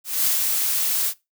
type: noise with ADSR envelope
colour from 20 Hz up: blue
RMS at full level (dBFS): -19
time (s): 0.04-1.14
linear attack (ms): 210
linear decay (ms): 120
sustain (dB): -3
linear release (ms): 65
effects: noise-tail reverb RT60 0.2 s tail -19 dB re dry